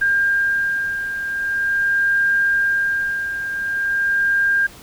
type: beating tone pair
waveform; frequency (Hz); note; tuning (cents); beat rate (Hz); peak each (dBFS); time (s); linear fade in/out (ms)
sine; 1602 / 1602.44; G6 / G6; +37 / +38; 0.44; -17 / -24; 0.01-4.67; 10
effects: pink hiss -42 dBFS RMS until 4.82 s